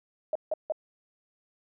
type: tone bursts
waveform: sine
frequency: 622.3 Hz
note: D#5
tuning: in tune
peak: -25 dBFS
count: 3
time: 0.33-0.722 s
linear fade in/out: 2 ms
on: 24 ms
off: 160 ms
effects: none